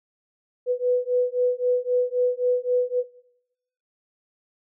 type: beating tone pair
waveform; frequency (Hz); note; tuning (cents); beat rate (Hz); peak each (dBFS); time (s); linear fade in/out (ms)
sine; 493.9 / 497.7; B4 / B4; 0 / +13; 3.8; -22; 0.66-3.04; 50
effects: noise-tail reverb RT60 0.9 s tail -20 dB re dry